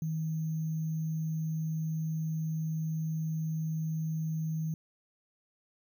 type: tone with sample-and-hold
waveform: sine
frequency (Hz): 159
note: D#3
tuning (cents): +38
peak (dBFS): -30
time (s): 0.02-4.74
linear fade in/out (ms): 2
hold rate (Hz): 6300
effects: none